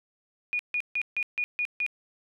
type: tone bursts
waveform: sine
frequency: 2450 Hz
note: D#7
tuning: 27 cents flat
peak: -25 dBFS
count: 7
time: 0.53-1.864 s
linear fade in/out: 0 ms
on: 62 ms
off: 150 ms
effects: none